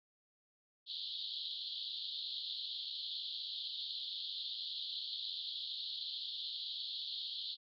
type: band-pass noise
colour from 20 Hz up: white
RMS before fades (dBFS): -43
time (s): 0.86-7.57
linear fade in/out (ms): 50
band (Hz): 3200 to 4400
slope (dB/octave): 96
effects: none